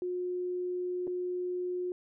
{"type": "tone with dropouts", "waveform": "sine", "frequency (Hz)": 360, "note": "F#4", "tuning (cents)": -47, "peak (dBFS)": -31, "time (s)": [0.02, 1.92], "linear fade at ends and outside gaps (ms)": 1, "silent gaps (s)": [1.07, 1.076], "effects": []}